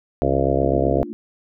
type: harmonic tone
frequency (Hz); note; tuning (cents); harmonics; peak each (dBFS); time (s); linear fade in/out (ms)
67.9; C#2; -35; 1 / 2 / 4 / 5 / 6 / 7 / 8 / 9 / 10; -25 / -25 / -25 / -25 / -25 / -25 / -25 / -25 / -25; 0.22-1.03; 0
type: chord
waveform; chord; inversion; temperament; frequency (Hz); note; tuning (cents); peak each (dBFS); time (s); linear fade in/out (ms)
sine; Bb major seventh; third; equal with one note detuned; 220 / 227.9 / 293.7 / 349.2; A3 / Bb3 / D4 / F4; 0 / -39 / 0 / 0; -34 / -34 / -34 / -34; 0.63-1.13; 0
effects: none